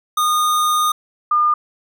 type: tone pair in turn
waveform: square / sine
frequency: 1227 / 1210.1 Hz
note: D#6 / D#6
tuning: -25 / -49 cents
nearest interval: unison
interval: 24 cents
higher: first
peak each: -15 / -12 dBFS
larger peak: second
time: 0.17-0.92 / 1.31-1.54 s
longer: first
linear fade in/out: 5 ms
effects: none